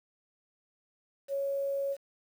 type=tone with quantisation; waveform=sine; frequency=554.4 Hz; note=C#5; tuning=in tune; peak=-29 dBFS; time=1.28-1.97 s; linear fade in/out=50 ms; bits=9; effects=none